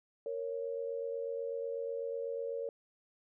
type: tone pair together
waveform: sine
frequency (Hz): 464.9 / 553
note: A#4 / C#5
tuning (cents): -5 / -4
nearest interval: minor third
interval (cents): 301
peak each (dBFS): -37 / -39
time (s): 0.26-2.69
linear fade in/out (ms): 2
effects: none